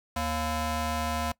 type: ring-modulated tone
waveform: 20% pulse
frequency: 311 Hz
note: D#4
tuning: 1 cent flat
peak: -20 dBFS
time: 0.16-1.32 s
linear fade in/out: 5 ms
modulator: 387 Hz
effects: noise-tail reverb RT60 0.1 s tail -21 dB re dry